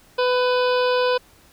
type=harmonic tone; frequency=499.2 Hz; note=B4; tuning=19 cents sharp; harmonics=1 / 2 / 3 / 5 / 6 / 7 / 8 / 9 / 10; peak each=-18 / -24 / -28 / -32 / -34 / -35 / -36 / -37 / -38 dBFS; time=0.18-1.18 s; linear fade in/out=10 ms; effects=pink hiss -53 dBFS RMS until 1.52 s